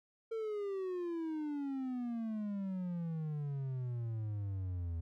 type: exponential sweep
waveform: triangle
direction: down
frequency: 456.1 to 81.6 Hz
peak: -34 dBFS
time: 0.31-5.01 s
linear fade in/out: 10 ms
effects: none